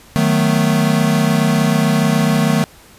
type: chord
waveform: square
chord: B dominant seventh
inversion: first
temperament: equal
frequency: 155.56 / 185 / 220 / 246.9 Hz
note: D#3 / F#3 / A3 / B3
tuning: 0 / 0 / 0 / 0 cents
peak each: -17 / -20 / -17 / -22 dBFS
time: 0.16-2.64 s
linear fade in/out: 0 ms
effects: pink hiss -44 dBFS RMS until 2.98 s + resampled to 32000 Hz